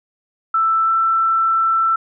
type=tone with pitch glide; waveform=sine; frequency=1325 to 1334.2 Hz; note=E6 to E6; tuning=+9 to +20 cents; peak=-13 dBFS; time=0.54-1.96 s; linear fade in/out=5 ms; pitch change=+11 cents; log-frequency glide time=0.85-0.9 s; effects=none